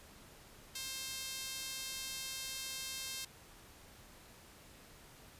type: tone with high-pass filter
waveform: sawtooth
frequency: 529 Hz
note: C5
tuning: 19 cents sharp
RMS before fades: -43 dBFS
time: 0.75-3.25 s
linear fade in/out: 5 ms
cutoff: 3800 Hz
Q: 0.93
effects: pink hiss -58 dBFS RMS until 5.39 s + resampled to 32000 Hz